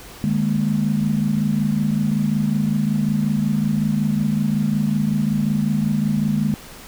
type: chord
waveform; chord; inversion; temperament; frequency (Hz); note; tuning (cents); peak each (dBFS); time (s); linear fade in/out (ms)
sine; D# suspended fourth; none; equal with one note detuned; 151.83 / 207.7 / 233.1; D#3 / G#3 / A#3; -42 / 0 / 0; -22 / -19 / -24; 0.24-6.54; 0
effects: pink hiss -40 dBFS RMS until 6.87 s